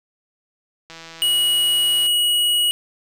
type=click train; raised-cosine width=0.2 ms; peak=-21 dBFS; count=192; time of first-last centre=0.9-2.065 s; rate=164 Hz
type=tone; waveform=square; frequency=2909 Hz; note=F#7; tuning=30 cents flat; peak=-16 dBFS; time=1.22-2.71 s; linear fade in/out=0 ms
effects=none